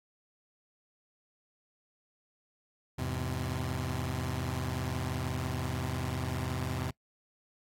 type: chord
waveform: sawtooth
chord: E augmented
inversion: none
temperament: just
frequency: 82.41 / 103.01 / 128.76 Hz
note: E2 / G#2 / B#2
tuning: 0 / -14 / -27 cents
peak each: -33 / -35 / -31 dBFS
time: 2.98-6.91 s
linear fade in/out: 10 ms
effects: noise-tail reverb RT60 0.1 s tail -22 dB re dry + AAC 48 kbps